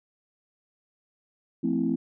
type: chord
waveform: sine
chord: F major seventh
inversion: none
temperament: equal with one note detuned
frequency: 174.61 / 223.3 / 261.6 / 329.6 Hz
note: F3 / A3 / C4 / E4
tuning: 0 / +26 / 0 / 0 cents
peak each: -31 / -28 / -26 / -29 dBFS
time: 1.63-1.96 s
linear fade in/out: 10 ms
effects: tanh soft clip ceiling -14 dBFS